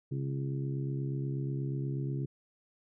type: harmonic tone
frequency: 68.3 Hz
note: C#2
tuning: 25 cents flat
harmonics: 2 / 3 / 4 / 5 / 6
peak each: -32 / -46 / -43 / -42 / -47 dBFS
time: 0.11-2.26 s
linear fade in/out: 10 ms
effects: none